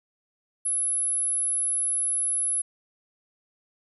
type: tone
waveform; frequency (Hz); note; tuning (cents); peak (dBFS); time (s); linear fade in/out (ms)
sine; 10960; F9; -34; -23; 0.65-2.62; 10
effects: none